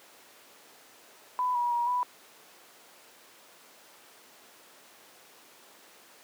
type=tone with pitch steps; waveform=sine; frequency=998 / 964 / 953 / 988 Hz; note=B5 / B5 / A#5 / B5; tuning=+18 / -42 / +38 / 0 cents; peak=-25 dBFS; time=1.39-2.03 s; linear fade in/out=0 ms; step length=160 ms; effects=pink hiss -54 dBFS RMS until 6.23 s + high-pass 400 Hz 12 dB/octave